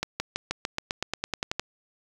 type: accelerating click train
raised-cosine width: 0.2 ms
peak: -10 dBFS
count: 14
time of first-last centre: 0.03-1.596 s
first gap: 170 ms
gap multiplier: 0.94
effects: 7-bit